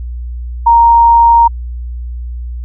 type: tone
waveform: sine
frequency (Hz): 932.3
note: A#5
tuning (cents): 0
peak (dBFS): -3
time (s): 0.66-1.48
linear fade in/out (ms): 10
effects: added 60 Hz sine -19 dBFS peak until 2.64 s